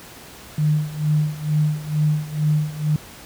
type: tone with tremolo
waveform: sine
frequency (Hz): 151.8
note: D#3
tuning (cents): -42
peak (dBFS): -14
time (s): 0.58-2.96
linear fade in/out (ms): 2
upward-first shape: sine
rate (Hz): 2.2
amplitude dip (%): 85
effects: pink hiss -41 dBFS RMS until 3.25 s + high-pass 60 Hz 12 dB/octave